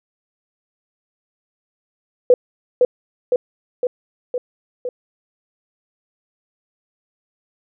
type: tone with echo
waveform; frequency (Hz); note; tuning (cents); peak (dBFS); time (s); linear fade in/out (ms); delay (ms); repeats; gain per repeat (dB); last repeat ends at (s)
sine; 496.5; B4; +9; -6; 2.3-2.34; 2; 510; 5; -3; 4.89
effects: none